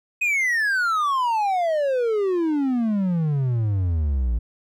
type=exponential sweep; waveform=triangle; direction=down; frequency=2536 to 55 Hz; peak=-17 dBFS; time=0.21-4.39 s; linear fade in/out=10 ms; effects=none